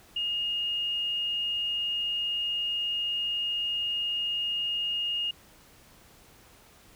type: tone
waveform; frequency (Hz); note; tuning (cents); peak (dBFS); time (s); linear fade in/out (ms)
sine; 2848; F7; +33; -27; 0.16-5.31; 5
effects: pink hiss -56 dBFS RMS until 6.95 s